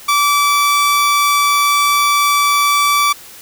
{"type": "tone", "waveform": "sawtooth", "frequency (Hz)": 1157, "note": "D6", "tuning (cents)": -26, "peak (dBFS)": -7, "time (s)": [0.08, 3.13], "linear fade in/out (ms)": 10, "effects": ["white hiss -37 dBFS RMS until 3.41 s"]}